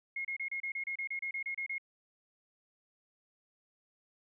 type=tone bursts; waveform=sine; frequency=2155 Hz; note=C#7; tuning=49 cents flat; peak=-34 dBFS; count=14; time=0.16-1.782 s; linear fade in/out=5 ms; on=88 ms; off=30 ms; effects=none